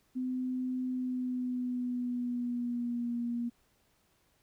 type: tone with pitch glide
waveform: sine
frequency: 254.8 to 237.7 Hz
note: C4 to A#3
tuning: -46 to +34 cents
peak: -31 dBFS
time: 0.15-3.5 s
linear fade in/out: 20 ms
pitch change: -120 cents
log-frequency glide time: 0.87-3.16 s
effects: pink hiss -71 dBFS RMS until 4.42 s